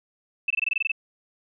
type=tone bursts; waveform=sine; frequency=2637 Hz; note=E7; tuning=in tune; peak=-20 dBFS; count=10; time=0.48-0.918 s; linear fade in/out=5 ms; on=24 ms; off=22 ms; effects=none